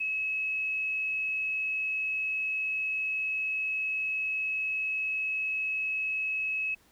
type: tone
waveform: sine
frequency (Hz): 2575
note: E7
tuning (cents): -41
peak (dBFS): -28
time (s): 0-6.75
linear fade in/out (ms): 10
effects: pink hiss -63 dBFS RMS until 6.91 s